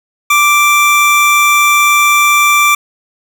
square tone pair together, 1174.7 / 2349 Hz, D6 / D7, 0 / 0 cents, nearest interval octave, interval 1200 cents, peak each -10 dBFS, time 0.3-2.75 s, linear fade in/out 5 ms, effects none

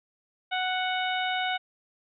harmonic tone, 740 Hz, F#5, in tune, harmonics 1 / 2 / 3 / 4 / 5, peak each -29 / -32 / -34 / -35 / -36 dBFS, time 0.51-1.58 s, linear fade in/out 20 ms, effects none

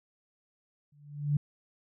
sine tone with exponential growth, 145.9 Hz, D3, 11 cents flat, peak -21 dBFS, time 0.92-1.37 s, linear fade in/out 5 ms, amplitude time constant 97 ms, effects none

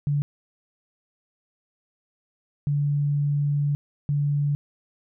sine tone bursts at uneven times, 144.5 Hz, D3, 28 cents flat, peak -20 dBFS, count 3, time 0.07-0.22 / 2.67-3.75 / 4.09-4.55 s, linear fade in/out 0 ms, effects none

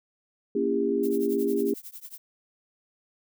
sine chord, A# diminished seventh, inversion none, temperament just, 233.1 / 279.7 / 335.6 / 402.8 Hz, A#3 / C#4 / E4 / G4, 0 / +16 / +31 / +47 cents, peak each -30 / -29 / -31 / -25 dBFS, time 0.55-1.74 s, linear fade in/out 5 ms
violet noise with tremolo, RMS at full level -39 dBFS, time 1.03-2.18 s, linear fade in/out 5 ms, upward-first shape triangle, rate 11 Hz, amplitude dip 100%
effects none

